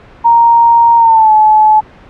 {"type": "tone with pitch glide", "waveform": "sine", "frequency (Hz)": [932.3, 859.9], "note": ["A#5", "A5"], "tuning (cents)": [0, -40], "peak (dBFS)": -3, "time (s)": [0.24, 1.81], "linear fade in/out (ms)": 20, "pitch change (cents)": -140, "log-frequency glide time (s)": [0.97, 1.32], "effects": ["pink hiss -37 dBFS RMS until 2.09 s", "low-pass 2000 Hz 12 dB/octave"]}